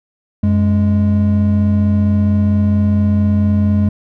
triangle tone pair together, 92.5 / 207.7 Hz, F#2 / G#3, 0 / 0 cents, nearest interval octave + major second, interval 1400 cents, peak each -11 dBFS, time 0.43-3.89 s, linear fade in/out 5 ms, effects none

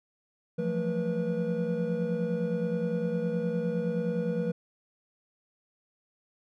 triangle tone cluster, 170.7 / 180.4 / 222 / 484 Hz, F3 / F#3 / A3 / B4, -39 / -44 / +16 / -35 cents, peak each -30 / -32 / -33 / -29 dBFS, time 0.58-4.52 s, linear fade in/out 10 ms, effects none

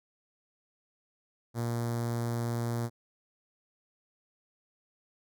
sawtooth tone with notch filter, 117.8 Hz, A#2, 19 cents sharp, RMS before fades -32 dBFS, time 1.54-2.9 s, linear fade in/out 50 ms, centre 2700 Hz, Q 0.77, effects none

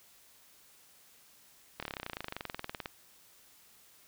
slowing click train, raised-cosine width 0.3 ms, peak -21 dBFS, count 28, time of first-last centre 1.8-2.858 s, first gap 26 ms, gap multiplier 1.03, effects white hiss -61 dBFS RMS until 4.07 s

